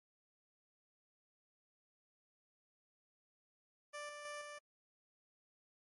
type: tone with tremolo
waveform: 15% pulse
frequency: 589 Hz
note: D5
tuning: 5 cents sharp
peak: -38 dBFS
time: 3.93-4.59 s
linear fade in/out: 20 ms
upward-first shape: square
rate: 3.1 Hz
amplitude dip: 35%
effects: MP3 48 kbps